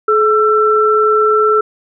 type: tone pair together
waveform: sine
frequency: 428.1 / 1339 Hz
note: A4 / E6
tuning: -47 / +27 cents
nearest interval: octave + minor sixth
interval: 1974 cents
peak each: -11 dBFS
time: 0.08-1.61 s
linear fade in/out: 5 ms
effects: none